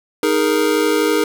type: chord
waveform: square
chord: D# suspended fourth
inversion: none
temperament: just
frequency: 311.1 / 414.8 / 466.7 Hz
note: D#4 / G#4 / A#4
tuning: 0 / -2 / +2 cents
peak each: -19 dBFS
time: 0.23-1.24 s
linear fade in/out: 2 ms
effects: none